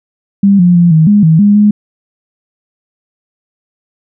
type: tone with pitch steps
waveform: sine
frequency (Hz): 198.8 / 176.8 / 172.9 / 158.5 / 206.3 / 160.2 / 204.7 / 208.3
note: G3 / F3 / F3 / D#3 / G#3 / E3 / G#3 / G#3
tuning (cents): +25 / +22 / -17 / +32 / -11 / -49 / -25 / +5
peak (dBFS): -3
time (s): 0.43-1.71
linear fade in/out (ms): 5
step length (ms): 160
effects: none